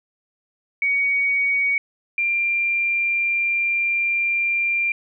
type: tone pair in turn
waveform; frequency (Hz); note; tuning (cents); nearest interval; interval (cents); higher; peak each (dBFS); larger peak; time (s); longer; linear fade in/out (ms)
sine; 2246 / 2380; C#7 / D7; +22 / +22; minor second; 100; second; -17 / -18; first; 0.82-1.78 / 2.18-4.92; second; 2
effects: none